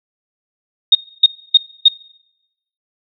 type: tone bursts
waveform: sine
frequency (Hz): 3708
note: A#7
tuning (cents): -10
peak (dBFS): -3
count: 4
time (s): 0.92-1.884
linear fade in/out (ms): 5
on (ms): 31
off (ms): 280
effects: noise-tail reverb RT60 0.9 s tail -24 dB re dry

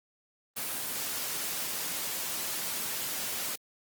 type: high-pass noise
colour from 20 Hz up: white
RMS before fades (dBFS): -34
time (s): 0.56-3.56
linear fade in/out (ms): 10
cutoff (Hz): 110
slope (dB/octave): 12
effects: Opus 24 kbps

